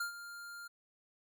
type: tone with ADSR envelope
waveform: square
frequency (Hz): 1400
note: F6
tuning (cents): +4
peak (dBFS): -34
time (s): 0-0.68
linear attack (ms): 6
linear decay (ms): 110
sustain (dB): -12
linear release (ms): 12
effects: none